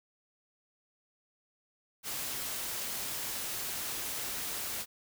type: noise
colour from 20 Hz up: white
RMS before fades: -37 dBFS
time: 2.03-4.86 s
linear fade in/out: 50 ms
effects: none